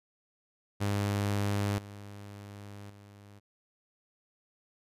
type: tone with level steps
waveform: sawtooth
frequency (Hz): 101.5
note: G#2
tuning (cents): -39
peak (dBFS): -24 / -40 / -47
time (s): 0.8-3.4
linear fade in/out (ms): 20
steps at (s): 1.78 / 2.9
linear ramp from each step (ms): 2
effects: resampled to 32000 Hz